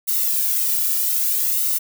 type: noise with flanger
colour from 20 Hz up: violet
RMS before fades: -20 dBFS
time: 0.07-1.79 s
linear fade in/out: 20 ms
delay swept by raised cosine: 1.2 to 1.92 ms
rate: 0.62 Hz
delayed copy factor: -0.8
effects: none